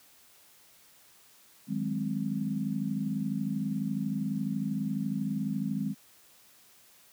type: chord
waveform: sine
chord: Ab dominant seventh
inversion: second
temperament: equal with one note detuned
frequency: 155.56 / 187.69 / 207.7 / 261.6 Hz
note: Eb3 / Gb3 / Ab3 / C4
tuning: 0 / +25 / 0 / 0 cents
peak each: -36 / -36 / -32 / -35 dBFS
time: 1.67-5.95 s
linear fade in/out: 50 ms
effects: white hiss -59 dBFS RMS until 7.12 s + high-pass 60 Hz 12 dB/octave